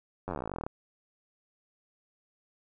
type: slowing click train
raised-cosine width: 1 ms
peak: -21 dBFS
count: 23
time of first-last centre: 0.28-0.665 s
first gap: 10 ms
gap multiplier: 1.05
effects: none